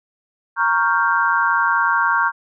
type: chord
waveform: sine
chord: G half-diminished seventh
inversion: first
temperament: equal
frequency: 932.3 / 1108.7 / 1396.9 / 1568 Hz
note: Bb5 / Db6 / F6 / G6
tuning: 0 / 0 / 0 / 0 cents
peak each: -20 dBFS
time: 0.56-2.32 s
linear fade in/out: 50 ms
effects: none